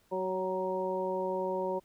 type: harmonic tone with a mistuned harmonic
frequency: 187.2 Hz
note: F#3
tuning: 20 cents sharp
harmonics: 1 / 2 / 3 / 4 / 5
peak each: -41 / -34 / -34 / -46 / -36 dBFS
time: 0.11-1.8 s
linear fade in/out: 20 ms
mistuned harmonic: 3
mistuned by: -16 cents
effects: pink hiss -68 dBFS RMS until 1.84 s